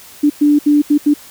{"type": "tone bursts at uneven times", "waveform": "sine", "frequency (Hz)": 293.7, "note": "D4", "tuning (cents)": 0, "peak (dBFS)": -7, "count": 5, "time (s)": [[0.23, 0.3], [0.41, 0.59], [0.66, 0.82], [0.9, 0.98], [1.06, 1.14]], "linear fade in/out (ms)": 10, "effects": ["white hiss -39 dBFS RMS until 1.3 s"]}